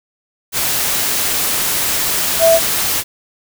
sine tone in noise, 659.3 Hz, E5, in tune, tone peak -7 dBFS, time 2.39-2.6 s, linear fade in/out 50 ms, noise white, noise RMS -17 dBFS, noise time 0.52-3.04 s, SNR +7 dB, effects none

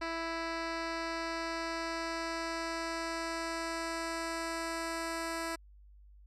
10% pulse tone with low-pass filter sweep, 330 Hz, E4, 2 cents sharp, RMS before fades -37 dBFS, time 0.01-5.56 s, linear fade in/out 10 ms, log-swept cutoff 4100 to 10000 Hz, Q 1.2, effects added 50 Hz sine -54 dBFS peak until 6.26 s

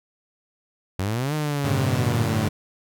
sawtooth exponential two-way sweep, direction up then down, 90.4 to 154.4 to 106.7 Hz, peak -19 dBFS, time 0.99-2.48 s, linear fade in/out 0 ms, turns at 1.34 s
35% pulse chord, G suspended second, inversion none, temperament equal with one note detuned, 96.15 / 110 / 146.83 Hz, G2 / A2 / D3, -33 / 0 / 0 cents, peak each -25 dBFS, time 1.64-2.49 s, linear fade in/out 10 ms
effects none

